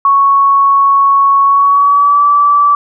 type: tone with pitch glide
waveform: sine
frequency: 1108.7 to 1157.1 Hz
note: C#6 to D6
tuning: 0 to -26 cents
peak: -5 dBFS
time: 0.05-2.75 s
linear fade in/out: 2 ms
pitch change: +74 cents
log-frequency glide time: 1.44-2.23 s
effects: none